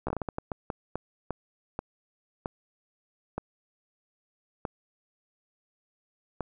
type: slowing click train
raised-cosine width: 1 ms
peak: -17 dBFS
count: 17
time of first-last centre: 0.07-6.407 s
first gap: 14 ms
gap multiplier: 1.38
effects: none